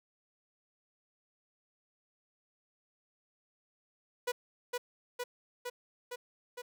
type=tone with echo; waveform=sawtooth; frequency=490 Hz; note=B4; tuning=14 cents flat; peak=-27 dBFS; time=4.27-4.32 s; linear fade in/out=10 ms; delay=460 ms; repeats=5; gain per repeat=-2 dB; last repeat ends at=6.62 s; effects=none